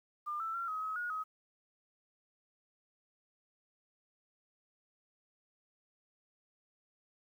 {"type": "tone with pitch steps", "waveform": "sine", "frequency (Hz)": [1201, 1325, 1369, 1268, 1277, 1444, 1268], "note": ["D6", "E6", "F6", "D#6", "D#6", "F#6", "D#6"], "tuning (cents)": [38, 9, -35, 32, 45, -43, 32], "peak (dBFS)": -35, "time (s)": [0.26, 1.24], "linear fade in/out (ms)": 20, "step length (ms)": 140, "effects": ["11-bit"]}